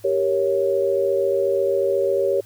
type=chord; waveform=sine; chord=G diminished; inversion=none; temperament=equal; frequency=392 / 466.2 / 554.4 Hz; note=G4 / Bb4 / Db5; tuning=0 / 0 / 0 cents; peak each=-21 / -25 / -20 dBFS; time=0.04-2.41 s; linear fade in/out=10 ms; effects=added 105 Hz sine -47 dBFS peak until 2.45 s + white hiss -52 dBFS RMS until 2.45 s